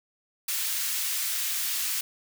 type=high-pass noise; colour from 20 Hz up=white; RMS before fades=-29 dBFS; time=0.48-2.01 s; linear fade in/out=5 ms; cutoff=1800 Hz; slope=12 dB/octave; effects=none